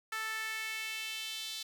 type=tone with high-pass filter sweep; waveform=sawtooth; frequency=440 Hz; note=A4; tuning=in tune; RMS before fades=-39 dBFS; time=0.12-1.63 s; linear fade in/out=5 ms; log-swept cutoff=1500 to 3800 Hz; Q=2.8; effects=none